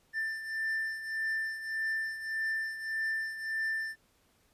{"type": "beating tone pair", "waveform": "triangle", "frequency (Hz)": [1779, 1780.7], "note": ["A6", "A6"], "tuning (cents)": [19, 20], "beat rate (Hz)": 1.7, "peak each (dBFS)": [-31, -37], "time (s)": [0.13, 3.96], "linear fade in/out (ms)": 50, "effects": ["pink hiss -69 dBFS RMS until 4.53 s", "resampled to 32000 Hz"]}